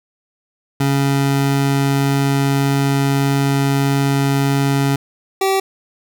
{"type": "tone pair in turn", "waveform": "25% pulse", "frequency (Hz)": [138.59, 386.1], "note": ["C#3", "G4"], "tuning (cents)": [0, -26], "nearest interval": "octave + tritone", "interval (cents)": 1774, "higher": "second", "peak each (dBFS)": -10, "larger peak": "neither", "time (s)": [[0.8, 4.96], [5.41, 5.6]], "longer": "first", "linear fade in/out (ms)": 5, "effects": []}